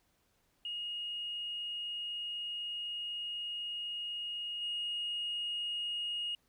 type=tone with level steps; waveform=sine; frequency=2868 Hz; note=F7; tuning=45 cents sharp; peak=-36 / -33 dBFS; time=0.65-6.35 s; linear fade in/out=2 ms; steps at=4.61 s; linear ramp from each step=20 ms; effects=tanh soft clip ceiling -30 dBFS + pink hiss -74 dBFS RMS until 6.48 s